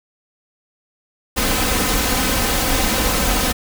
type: noise with comb filter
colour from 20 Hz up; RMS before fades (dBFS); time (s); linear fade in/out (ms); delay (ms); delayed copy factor
pink; -18; 1.36-3.53; 20; 3.9; +0.6
effects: none